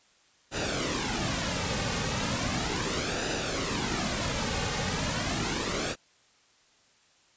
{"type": "noise with flanger", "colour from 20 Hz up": "pink", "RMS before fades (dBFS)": -30, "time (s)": [0.51, 5.96], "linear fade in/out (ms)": 50, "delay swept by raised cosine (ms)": [0.91, 3.01], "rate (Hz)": 0.36, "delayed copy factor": -0.6, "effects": ["white hiss -63 dBFS RMS until 7.36 s", "resampled to 16000 Hz"]}